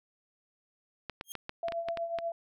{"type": "clicks", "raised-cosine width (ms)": 0.3, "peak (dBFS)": -21, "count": 9, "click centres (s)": [1.097, 1.211, 1.353, 1.494, 1.684, 1.722, 1.886, 1.973, 2.187]}
{"type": "tone with exponential growth", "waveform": "10% pulse", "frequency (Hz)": 3229, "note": "G#7", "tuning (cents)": -49, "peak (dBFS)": -28, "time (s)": [1.24, 1.32], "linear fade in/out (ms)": 0, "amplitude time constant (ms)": 16}
{"type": "tone with tremolo", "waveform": "sine", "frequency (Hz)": 674, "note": "E5", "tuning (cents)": 38, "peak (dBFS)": -29, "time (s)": [1.63, 2.32], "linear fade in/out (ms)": 2, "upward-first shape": "triangle", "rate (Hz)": 8.2, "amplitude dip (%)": 70}
{"effects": []}